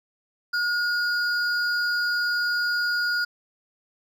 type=tone pair together; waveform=triangle; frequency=1439 / 4840 Hz; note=F#6 / D#8; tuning=-49 / -49 cents; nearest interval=octave + major sixth; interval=2100 cents; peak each=-21 / -28 dBFS; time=0.53-3.25 s; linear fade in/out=10 ms; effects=none